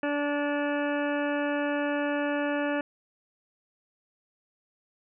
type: harmonic tone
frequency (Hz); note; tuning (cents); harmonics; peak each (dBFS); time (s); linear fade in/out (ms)
290; D4; -22; 1 / 2 / 3 / 4 / 5 / 6 / 8 / 9 / 10; -29 / -30 / -37 / -41 / -37 / -36 / -46 / -42 / -48; 0.03-2.81; 2
effects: none